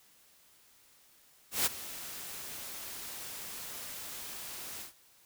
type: noise with ADSR envelope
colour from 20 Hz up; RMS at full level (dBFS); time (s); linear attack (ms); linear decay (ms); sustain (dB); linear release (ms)
white; -27; 1.51-4.93; 150; 20; -16; 120
effects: white hiss -63 dBFS RMS until 5.25 s